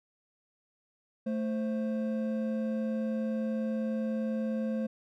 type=tone pair together; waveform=triangle; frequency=220.7 / 525 Hz; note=A3 / C5; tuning=+5 / +6 cents; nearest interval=octave + minor third; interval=1501 cents; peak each=-28 / -34 dBFS; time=1.26-4.87 s; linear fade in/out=10 ms; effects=none